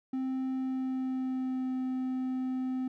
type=tone with pitch glide; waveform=triangle; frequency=261.6 to 257.8 Hz; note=C4 to C4; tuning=0 to -26 cents; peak=-28 dBFS; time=0.13-2.88 s; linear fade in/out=5 ms; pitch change=-26 cents; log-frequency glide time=0.52-1.73 s; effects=none